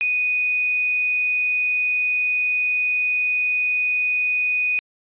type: tone with quantisation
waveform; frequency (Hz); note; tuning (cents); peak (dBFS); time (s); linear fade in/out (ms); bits
sine; 2484; D#7; -3; -18; 0.01-4.79; 0; 7
effects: resampled to 8000 Hz